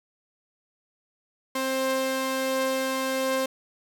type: tone pair together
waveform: sawtooth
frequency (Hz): 263.3 / 528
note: C4 / C5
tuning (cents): +11 / +16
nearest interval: octave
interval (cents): 1205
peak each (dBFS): -26 / -22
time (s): 1.55-3.46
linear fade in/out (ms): 5
effects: none